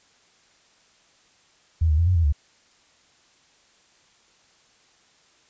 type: tone with pitch steps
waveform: sine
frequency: 81.1 / 76.2 / 84.4 / 91.4 / 83.4 / 72.4 Hz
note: E2 / D#2 / E2 / F#2 / E2 / D2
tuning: -28 / -36 / +41 / -21 / +21 / -24 cents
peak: -16 dBFS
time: 1.81-2.326 s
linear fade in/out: 10 ms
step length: 86 ms
effects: white hiss -59 dBFS RMS until 5.49 s + resampled to 16000 Hz